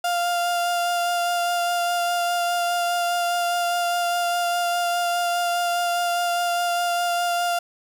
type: tone with vibrato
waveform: 35% pulse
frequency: 698.5 Hz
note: F5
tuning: in tune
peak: -19 dBFS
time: 0.04-7.59 s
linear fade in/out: 5 ms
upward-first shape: sine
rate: 4.9 Hz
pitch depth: 11 cents each way
effects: 10-bit